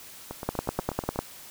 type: two click trains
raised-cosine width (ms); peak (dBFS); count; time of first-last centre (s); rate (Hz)
1; -11 / -20; 8 / 8; 0.49-1.19 / 0.31-1.16; 10 / 8.24
effects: white hiss -46 dBFS RMS until 1.5 s